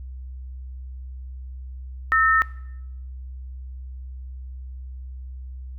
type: tone pair together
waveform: sine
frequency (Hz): 1300 / 1816.3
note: E6 / A#6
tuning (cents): -24 / -45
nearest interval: tritone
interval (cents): 579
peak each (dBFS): -18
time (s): 2.12-2.42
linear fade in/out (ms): 0
effects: noise-tail reverb RT60 0.8 s tail -19 dB re dry + added 64 Hz sine -33 dBFS peak until 5.78 s